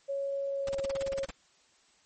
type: tone with pitch glide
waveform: sine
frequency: 554.4 to 546.8 Hz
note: C#5 to C#5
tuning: 0 to -24 cents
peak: -30 dBFS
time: 0.08-1.26 s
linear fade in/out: 20 ms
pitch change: -24 cents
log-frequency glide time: 0.47-0.96 s
type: noise bursts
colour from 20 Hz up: pink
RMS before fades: -39 dBFS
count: 12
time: 0.67-1.306 s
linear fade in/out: 2 ms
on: 20 ms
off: 36 ms
effects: white hiss -65 dBFS RMS until 2.05 s + MP3 32 kbps